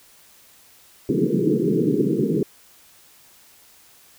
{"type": "band-pass noise", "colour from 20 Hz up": "white", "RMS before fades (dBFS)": -20, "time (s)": [1.09, 2.43], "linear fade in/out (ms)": 2, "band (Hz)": [130, 450], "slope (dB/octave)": 96, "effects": ["white hiss -52 dBFS RMS until 4.18 s"]}